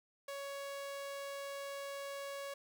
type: tone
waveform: sawtooth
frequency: 558 Hz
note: C#5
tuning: 11 cents sharp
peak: -38 dBFS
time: 0.28-2.54 s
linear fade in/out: 5 ms
effects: none